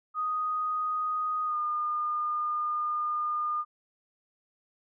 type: tone with pitch glide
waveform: sine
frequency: 1244.5 to 1214.7 Hz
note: D#6 to D#6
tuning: 0 to -42 cents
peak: -27 dBFS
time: 0.14-3.65 s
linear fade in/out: 50 ms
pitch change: -42 cents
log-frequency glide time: 1.45-1.57 s
effects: none